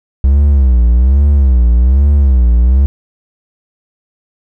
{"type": "tone with vibrato", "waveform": "triangle", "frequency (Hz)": 65, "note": "C2", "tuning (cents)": -11, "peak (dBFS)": -3, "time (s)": [0.24, 2.86], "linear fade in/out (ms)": 0, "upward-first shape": "sine", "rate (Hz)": 1.2, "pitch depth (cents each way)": 180, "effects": []}